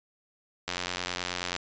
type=click train; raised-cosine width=0.2 ms; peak=-13 dBFS; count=80; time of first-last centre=0.68-1.564 s; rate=89.4 Hz; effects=resampled to 16000 Hz